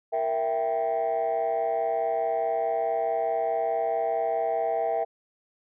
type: chord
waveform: sine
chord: E diminished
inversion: second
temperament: equal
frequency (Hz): 466.2 / 659.3 / 784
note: Bb4 / E5 / G5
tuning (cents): 0 / 0 / 0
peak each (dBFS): -29 / -25 / -27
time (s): 0.12-5.05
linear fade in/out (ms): 20
effects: tanh soft clip ceiling -19 dBFS